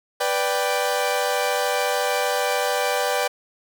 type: chord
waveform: sawtooth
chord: G major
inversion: first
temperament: equal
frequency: 493.9 / 587.3 / 784 Hz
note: B4 / D5 / G5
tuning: 0 / 0 / 0 cents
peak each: -21 dBFS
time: 0.2-3.28 s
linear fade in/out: 10 ms
effects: none